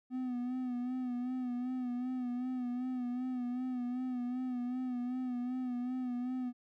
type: tone with vibrato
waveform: triangle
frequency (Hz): 249.9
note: B3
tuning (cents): +21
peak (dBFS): -32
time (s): 0.1-6.53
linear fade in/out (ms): 50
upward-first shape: sine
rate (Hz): 2.6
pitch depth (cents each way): 47
effects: none